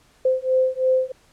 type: beating tone pair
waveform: sine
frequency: 516 / 519 Hz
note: C5 / C5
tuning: -24 / -14 cents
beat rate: 3 Hz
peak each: -20 dBFS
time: 0.25-1.12 s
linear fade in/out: 5 ms
effects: pink hiss -57 dBFS RMS until 1.32 s + low-pass 10000 Hz 12 dB/octave